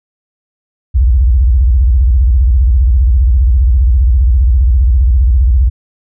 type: tone with vibrato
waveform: sine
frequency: 61.74 Hz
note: B1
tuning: in tune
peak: -5 dBFS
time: 0.94-5.7 s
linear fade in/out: 20 ms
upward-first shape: square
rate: 15 Hz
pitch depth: 240 cents each way
effects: none